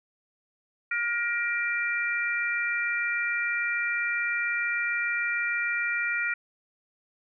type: harmonic tone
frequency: 473.2 Hz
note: A#4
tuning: 26 cents sharp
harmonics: 3 / 4 / 5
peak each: -29 / -30 / -30 dBFS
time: 0.91-6.34 s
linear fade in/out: 5 ms
effects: none